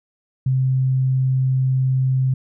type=tone; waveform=sine; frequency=130.81 Hz; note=C3; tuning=in tune; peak=-15 dBFS; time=0.46-2.34 s; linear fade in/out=5 ms; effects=none